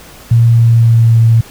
sine tone with pitch glide, 116.54 to 114.21 Hz, A#2 to A#2, 0 to -35 cents, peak -4 dBFS, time 0.31-1.41 s, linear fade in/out 5 ms, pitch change -35 cents, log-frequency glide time 0.47-1.23 s, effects pink hiss -36 dBFS RMS until 1.5 s

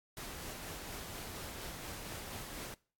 pink noise with tremolo, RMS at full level -44 dBFS, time 0.17-2.74 s, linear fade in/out 0 ms, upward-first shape sine, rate 4.2 Hz, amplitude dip 25%, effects noise-tail reverb RT60 0.4 s tail -23 dB re dry + AAC 64 kbps

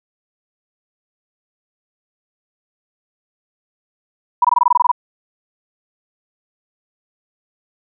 sine tone bursts, 975 Hz, B5, 23 cents flat, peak -8 dBFS, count 11, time 4.42-4.916 s, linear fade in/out 5 ms, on 26 ms, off 21 ms, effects none

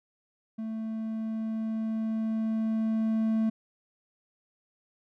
triangle tone with level ramp, 221.4 Hz, A3, 11 cents sharp, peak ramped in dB -30 to -21 dBFS, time 0.58-3.5 s, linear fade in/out 10 ms, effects none

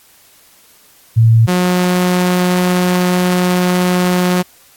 sine / sawtooth tone pair in turn, 113.6 / 180.33 Hz, A#2 / F#3, -44 / -44 cents, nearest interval minor sixth, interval 800 cents, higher second, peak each -5 / -7 dBFS, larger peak first, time 1.16-1.47 / 1.47-4.43 s, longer second, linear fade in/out 20 ms, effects white hiss -47 dBFS RMS until 4.76 s + AAC 64 kbps

